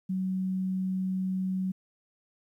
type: tone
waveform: sine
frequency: 187.5 Hz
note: F#3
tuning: 23 cents sharp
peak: -27 dBFS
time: 0.09-1.72 s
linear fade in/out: 10 ms
effects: 11-bit